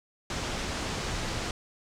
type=low-pass noise; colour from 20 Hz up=pink; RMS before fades=-33 dBFS; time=0.3-1.51 s; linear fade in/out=2 ms; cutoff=7400 Hz; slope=24 dB/octave; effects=none